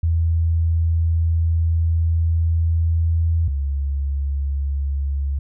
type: tone pair in turn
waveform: sine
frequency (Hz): 82.41 / 69.82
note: E2 / C#2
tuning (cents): 0 / +13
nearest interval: minor third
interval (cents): 287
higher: first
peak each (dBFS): -15 / -19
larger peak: first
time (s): 0.03-3.48 / 3.48-5.39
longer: first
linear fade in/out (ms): 5
effects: none